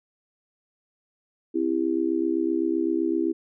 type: tone with amplitude modulation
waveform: sine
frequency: 329.6 Hz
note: E4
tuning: in tune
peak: -17 dBFS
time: 1.54-3.33 s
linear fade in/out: 20 ms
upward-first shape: sine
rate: 67.8 Hz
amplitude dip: 100%
effects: none